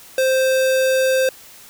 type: tone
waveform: square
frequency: 523.3 Hz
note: C5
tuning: in tune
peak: -15 dBFS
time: 0.18-1.29 s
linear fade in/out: 2 ms
effects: white hiss -43 dBFS RMS until 1.69 s